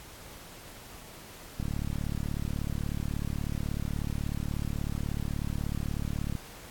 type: click train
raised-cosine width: 5 ms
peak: -20 dBFS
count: 174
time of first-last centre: 1.6-6.353 s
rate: 36.4 Hz
effects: pink hiss -48 dBFS RMS until 6.7 s + AAC 64 kbps